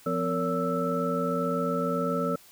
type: tone cluster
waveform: sine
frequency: 172.6 / 254.3 / 458.7 / 566 / 1318 Hz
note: F3 / C4 / A#4 / C#5 / E6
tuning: -20 / -49 / -28 / +36 / -1 cents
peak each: -31 dBFS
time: 0.06-2.36 s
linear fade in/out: 5 ms
effects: tanh soft clip ceiling -13 dBFS + white hiss -54 dBFS RMS until 2.51 s